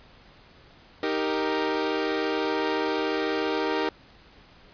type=chord; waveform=sawtooth; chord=Eb major; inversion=none; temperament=equal; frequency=311.1 / 392 / 466.2 Hz; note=Eb4 / G4 / Bb4; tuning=0 / 0 / 0 cents; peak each=-25 dBFS; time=1.03-3.89 s; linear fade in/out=2 ms; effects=pink hiss -53 dBFS RMS until 4.73 s + resampled to 11025 Hz